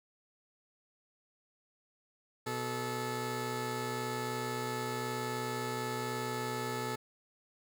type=tone pair together; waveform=15% pulse; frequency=123.8 / 434.2 Hz; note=B2 / A4; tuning=+5 / -23 cents; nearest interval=octave + minor seventh; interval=2172 cents; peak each=-32 / -30 dBFS; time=2.46-6.96 s; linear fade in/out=10 ms; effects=none